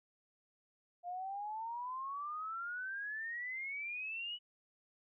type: exponential sweep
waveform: sine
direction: up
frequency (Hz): 695 to 2966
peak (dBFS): -39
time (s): 1.03-4.39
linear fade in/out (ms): 50
effects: none